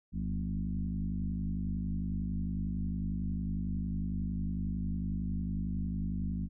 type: tone with frequency modulation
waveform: sine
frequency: 125.3 Hz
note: B2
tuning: 25 cents sharp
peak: -31 dBFS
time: 0.12-6.49 s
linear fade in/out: 50 ms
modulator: 51 Hz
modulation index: 2.1
effects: none

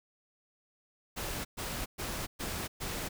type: noise bursts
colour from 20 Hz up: pink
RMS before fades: -37 dBFS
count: 5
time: 1.16-3.09 s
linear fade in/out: 20 ms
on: 290 ms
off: 120 ms
effects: none

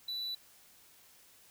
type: tone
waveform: triangle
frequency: 3963 Hz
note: B7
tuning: 5 cents sharp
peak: -34 dBFS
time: 0.08-0.35 s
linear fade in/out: 5 ms
effects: white hiss -61 dBFS RMS until 1.5 s

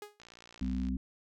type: tone with exponential decay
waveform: sawtooth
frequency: 415.3 Hz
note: G#4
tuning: in tune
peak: -36 dBFS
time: 0.02-0.2 s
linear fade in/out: 2 ms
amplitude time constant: 37 ms
type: click train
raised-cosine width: 0.2 ms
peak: -35 dBFS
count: 41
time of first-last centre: 0.2-0.886 s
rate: 58.3 Hz
type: harmonic tone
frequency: 64.1 Hz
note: C2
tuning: 35 cents flat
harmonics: 1 / 3 / 4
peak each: -35 / -35 / -35 dBFS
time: 0.61-0.97 s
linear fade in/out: 5 ms
effects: none

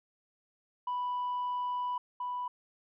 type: tone pair in turn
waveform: sine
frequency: 987.8 / 987.8 Hz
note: B5 / B5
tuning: 0 / 0 cents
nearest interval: unison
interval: 0 cents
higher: neither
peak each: -29 / -32 dBFS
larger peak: first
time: 0.87-1.98 / 2.2-2.48 s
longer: first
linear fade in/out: 5 ms
effects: tanh soft clip ceiling -29 dBFS

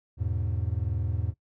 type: chord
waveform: triangle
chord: E major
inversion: none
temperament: equal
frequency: 82.41 / 103.83 / 123.47 Hz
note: E2 / G#2 / B2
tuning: 0 / 0 / 0 cents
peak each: -28 / -28 / -34 dBFS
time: 0.17-1.34 s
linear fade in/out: 50 ms
effects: noise-tail reverb RT60 0.1 s tail -18 dB re dry

